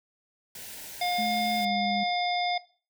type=band-stop noise; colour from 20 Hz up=white; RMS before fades=-42 dBFS; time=0.55-1.65 s; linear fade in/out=2 ms; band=1000 to 1400 Hz; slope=96 dB/octave
type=harmonic tone; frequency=712 Hz; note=F5; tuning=33 cents sharp; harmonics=1 / 3 / 5 / 7; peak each=-27 / -32 / -34 / -35 dBFS; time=1.01-2.58 s; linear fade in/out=5 ms
type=tone with pitch glide; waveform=sine; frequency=215 to 203.3 Hz; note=A3 to G#3; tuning=-40 to -37 cents; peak=-31 dBFS; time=1.18-2.04 s; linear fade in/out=10 ms; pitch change=-97 cents; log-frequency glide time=1.58-1.65 s
effects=noise-tail reverb RT60 0.4 s tail -19 dB re dry